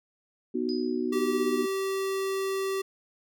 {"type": "chord", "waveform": "sine", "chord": "B major", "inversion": "none", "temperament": "just", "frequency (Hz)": [246.9, 308.7, 370.4], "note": ["B3", "D#4", "F#4"], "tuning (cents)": [0, -14, 2], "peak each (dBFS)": [-30, -32, -30], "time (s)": [0.54, 1.66], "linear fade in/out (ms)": 10}
{"type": "tone with exponential decay", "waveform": "sine", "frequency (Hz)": 4978, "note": "D#8", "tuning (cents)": 0, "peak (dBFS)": -35, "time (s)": [0.69, 1.2], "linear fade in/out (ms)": 0, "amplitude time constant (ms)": 110}
{"type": "tone", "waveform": "square", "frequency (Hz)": 386.7, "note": "G4", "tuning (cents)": -24, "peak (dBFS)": -28, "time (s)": [1.12, 2.82], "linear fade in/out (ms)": 10}
{"effects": []}